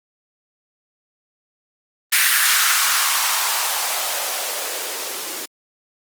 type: noise with band-pass filter sweep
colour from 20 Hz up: violet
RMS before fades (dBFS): -20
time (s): 2.12-5.46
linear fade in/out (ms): 10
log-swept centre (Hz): 1800 to 340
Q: 2.4
effects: Opus 32 kbps